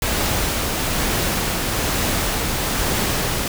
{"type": "noise with tremolo", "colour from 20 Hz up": "pink", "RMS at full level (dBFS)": -20, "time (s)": [0.02, 3.48], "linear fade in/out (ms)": 2, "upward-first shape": "triangle", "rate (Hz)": 1.1, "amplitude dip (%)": 25, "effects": []}